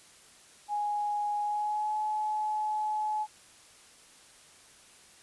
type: tone with pitch glide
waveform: sine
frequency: 830.6 to 853.5 Hz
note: G#5 to G#5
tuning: 0 to +47 cents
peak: -28 dBFS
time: 0.68-3.27 s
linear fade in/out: 50 ms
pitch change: +47 cents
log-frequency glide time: 1.42-1.96 s
effects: white hiss -56 dBFS RMS until 5.22 s + resampled to 24000 Hz